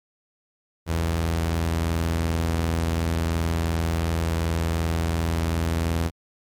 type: tone pair together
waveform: sawtooth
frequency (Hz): 62 / 82.76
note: B1 / E2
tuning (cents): +7 / +7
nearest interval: perfect fourth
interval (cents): 500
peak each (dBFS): -28 / -18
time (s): 0.86-6.11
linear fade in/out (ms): 50
effects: MP3 96 kbps